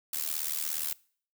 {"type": "noise with amplitude modulation", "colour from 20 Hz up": "blue", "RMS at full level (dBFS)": -29, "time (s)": [0.13, 0.93], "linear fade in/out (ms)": 5, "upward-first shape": "sine", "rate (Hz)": 77.1, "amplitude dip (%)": 90, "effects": ["noise-tail reverb RT60 0.5 s tail -23 dB re dry"]}